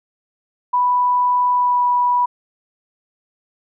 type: tone with pitch glide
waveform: sine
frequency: 987.8 to 979.8 Hz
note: B5 to B5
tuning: 0 to -14 cents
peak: -13 dBFS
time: 0.73-2.26 s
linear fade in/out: 10 ms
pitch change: -14 cents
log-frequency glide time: 1.53-1.84 s
effects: none